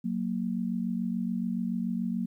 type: tone pair together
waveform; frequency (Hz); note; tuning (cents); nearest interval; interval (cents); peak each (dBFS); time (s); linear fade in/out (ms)
sine; 185 / 232; F#3 / A#3; 0 / -8; major third; 392; -31 / -30; 0.04-2.26; 10
effects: 11-bit